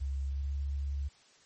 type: tone with pitch glide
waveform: sine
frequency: 68.4 to 69.96 Hz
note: C#2 to C#2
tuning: -23 to +17 cents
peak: -31 dBFS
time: 0-1.09 s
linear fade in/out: 20 ms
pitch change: +40 cents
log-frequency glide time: 0.26-0.52 s
effects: white hiss -62 dBFS RMS until 1.45 s + MP3 32 kbps